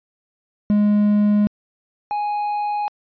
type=tone pair in turn; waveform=triangle; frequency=207.7 / 830.8 Hz; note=G#3 / G#5; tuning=0 / 0 cents; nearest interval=2 octaves; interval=2400 cents; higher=second; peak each=-11 / -18 dBFS; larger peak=first; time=0.7-1.47 / 2.11-2.88 s; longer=neither; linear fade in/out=0 ms; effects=resampled to 11025 Hz